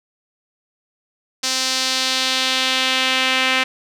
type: tone with band-pass filter sweep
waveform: sawtooth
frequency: 260 Hz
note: C4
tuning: 11 cents flat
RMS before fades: -19 dBFS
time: 1.43-3.64 s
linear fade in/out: 10 ms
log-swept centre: 5300 to 2500 Hz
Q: 1.8
effects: none